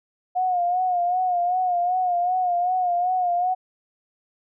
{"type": "tone with vibrato", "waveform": "sine", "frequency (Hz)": 720, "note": "F#5", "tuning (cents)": -47, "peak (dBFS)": -19, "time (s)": [0.35, 3.55], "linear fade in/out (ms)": 20, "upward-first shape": "sine", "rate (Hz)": 2.6, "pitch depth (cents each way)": 55, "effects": []}